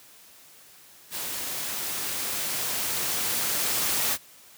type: noise with level ramp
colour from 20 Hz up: white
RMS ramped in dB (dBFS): -33 to -25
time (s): 1.1-4.18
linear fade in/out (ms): 50
effects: white hiss -52 dBFS RMS until 4.57 s + high-pass 80 Hz 12 dB/octave